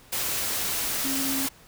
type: tone in noise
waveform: sine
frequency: 270 Hz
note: C#4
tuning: 45 cents flat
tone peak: -29 dBFS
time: 1.04-1.47 s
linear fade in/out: 10 ms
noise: white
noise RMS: -28 dBFS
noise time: 0.12-1.49 s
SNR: -4 dB
effects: pink hiss -53 dBFS RMS until 1.67 s